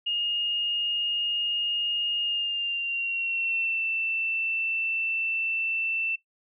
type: tone with pitch glide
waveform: sine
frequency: 2847 to 2672 Hz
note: F7 to E7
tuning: +33 to +23 cents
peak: -25 dBFS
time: 0.06-6.16 s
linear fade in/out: 10 ms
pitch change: -110 cents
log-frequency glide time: 2.2-3.84 s
effects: noise-tail reverb RT60 0.1 s tail -17 dB re dry